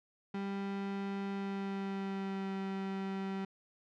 35% pulse tone with pitch glide, 197.4 to 193.34 Hz, G3 to G3, +12 to -24 cents, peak -34 dBFS, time 0.34-3.45 s, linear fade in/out 5 ms, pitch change -36 cents, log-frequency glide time 1.32-2.53 s, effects low-pass 3000 Hz 12 dB/octave

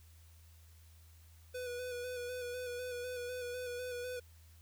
square tone with vibrato, 493.9 Hz, B4, in tune, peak -40 dBFS, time 1.54-4.2 s, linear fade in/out 10 ms, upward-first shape square, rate 4 Hz, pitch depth 24 cents each way, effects added 81 Hz sine -57 dBFS peak until 4.61 s + white hiss -67 dBFS RMS until 4.61 s

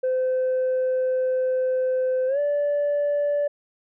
sine tone with pitch glide, 514 to 580.3 Hz, C5 to D5, -31 to -21 cents, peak -18 dBFS, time 0.03-3.48 s, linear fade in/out 10 ms, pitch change +210 cents, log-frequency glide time 2.27-2.39 s, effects tanh soft clip ceiling -18 dBFS

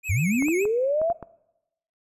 square tone with vibrato, 2366 Hz, D7, 12 cents sharp, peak -29 dBFS, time 0.03-0.67 s, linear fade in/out 50 ms, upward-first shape sine, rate 7 Hz, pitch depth 160 cents each way
sine linear sweep, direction up, 77.5 to 698.5 Hz, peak -20 dBFS, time 0.09-1.13 s, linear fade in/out 10 ms
clicks, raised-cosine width 1 ms, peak -22 dBFS, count 6, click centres 0.424 / 0.484 / 0.654 / 1.016 / 1.101 / 1.227 s
effects noise-tail reverb RT60 0.9 s tail -22 dB re dry + resampled to 32000 Hz

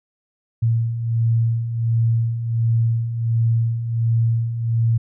sine beating tone pair, 113.9 / 115.3 Hz, A#2 / A#2, -40 / -19 cents, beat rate 1.4 Hz, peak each -24 / -17 dBFS, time 0.62-4.98 s, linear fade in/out 10 ms, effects none

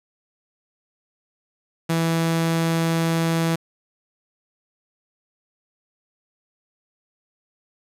sawtooth tone, 164.81 Hz, E3, in tune, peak -15 dBFS, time 1.89-3.56 s, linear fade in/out 10 ms, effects resampled to 32000 Hz + 7-bit

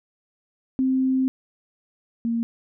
sine tone pair in turn, 261.6 / 231.6 Hz, C4 / A#3, 0 / -11 cents, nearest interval major second, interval 211 cents, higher first, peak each -18 / -21 dBFS, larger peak first, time 0.79-1.28 / 2.25-2.43 s, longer first, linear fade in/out 0 ms, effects none

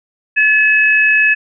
sine tone pair together, 1718 / 2574 Hz, A6 / E7, -42 / -42 cents, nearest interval perfect fifth, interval 700 cents, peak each -11 dBFS, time 0.36-1.35 s, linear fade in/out 20 ms, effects none

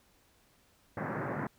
pink band-pass noise, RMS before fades -36 dBFS, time 0.97-1.47 s, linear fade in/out 2 ms, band 110 to 1900 Hz, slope 48 dB/octave, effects pink hiss -67 dBFS RMS until 1.58 s

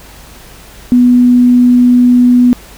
sine tone, 246.2 Hz, B3, 5 cents flat, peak -3 dBFS, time 0.92-2.53 s, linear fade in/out 0 ms, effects added 50 Hz sine -38 dBFS peak until 2.77 s + pink hiss -36 dBFS RMS until 2.77 s

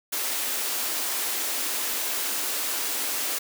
white high-pass noise, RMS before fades -28 dBFS, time 0.12-3.39 s, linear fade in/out 10 ms, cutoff 240 Hz, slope 96 dB/octave, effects none

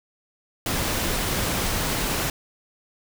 pink noise, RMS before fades -25 dBFS, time 0.66-2.3 s, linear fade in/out 2 ms, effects none

